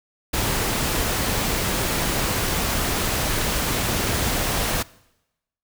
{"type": "noise", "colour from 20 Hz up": "pink", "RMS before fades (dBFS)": -23, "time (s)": [0.33, 4.83], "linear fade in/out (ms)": 10, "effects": ["noise-tail reverb RT60 0.9 s tail -22 dB re dry"]}